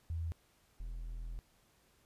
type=tone pair in turn; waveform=sine / triangle; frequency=82.6 / 41.3 Hz; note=E2 / E1; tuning=+4 / +4 cents; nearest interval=octave; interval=1200 cents; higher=first; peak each=-35 / -38 dBFS; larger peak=first; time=0.1-0.32 / 0.8-1.39 s; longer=second; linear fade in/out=0 ms; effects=pink hiss -70 dBFS RMS until 2.05 s + resampled to 32000 Hz